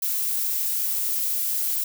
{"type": "noise", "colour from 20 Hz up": "violet", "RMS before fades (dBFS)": -25, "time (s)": [0.02, 1.84], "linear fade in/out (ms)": 5, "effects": []}